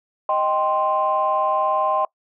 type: chord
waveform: sine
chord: C minor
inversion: first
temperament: equal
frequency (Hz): 622.3 / 784 / 1046.5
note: Eb5 / G5 / C6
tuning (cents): 0 / 0 / 0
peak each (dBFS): -22 / -22 / -20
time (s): 0.29-2.05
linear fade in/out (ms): 2
effects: noise-tail reverb RT60 0.1 s tail -23 dB re dry + tanh soft clip ceiling -9 dBFS